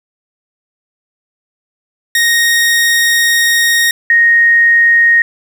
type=tone pair in turn; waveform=sawtooth / sine; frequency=1864.7 / 1864.7 Hz; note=A#6 / A#6; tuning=0 / 0 cents; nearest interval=unison; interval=0 cents; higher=neither; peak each=-5 dBFS; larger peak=neither; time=2.15-3.91 / 4.1-5.22 s; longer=first; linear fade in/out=2 ms; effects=7-bit